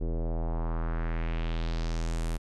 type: tone with low-pass filter sweep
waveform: square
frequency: 41.2 Hz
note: E1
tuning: in tune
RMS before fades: -30 dBFS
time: 0-2.38 s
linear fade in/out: 20 ms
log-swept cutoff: 410 to 11000 Hz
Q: 2
effects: none